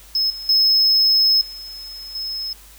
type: tone with level steps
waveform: triangle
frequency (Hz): 5180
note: E8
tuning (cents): -31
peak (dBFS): -15 / -28 / -11 / -31 / -23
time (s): 0.15-2.53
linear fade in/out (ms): 2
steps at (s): 0.3 / 0.49 / 1.41 / 2.15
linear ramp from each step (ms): 2
effects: added 50 Hz sine -46 dBFS peak until 2.78 s + white hiss -46 dBFS RMS until 2.78 s